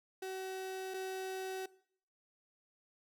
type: tone pair in turn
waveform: 35% pulse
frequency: 378.2 / 378.2 Hz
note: F#4 / F#4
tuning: +38 / +38 cents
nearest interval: unison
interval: 0 cents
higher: neither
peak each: -38 / -37 dBFS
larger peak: second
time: 0.22-0.94 / 0.94-1.66 s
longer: neither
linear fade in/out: 5 ms
effects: noise-tail reverb RT60 0.6 s tail -20 dB re dry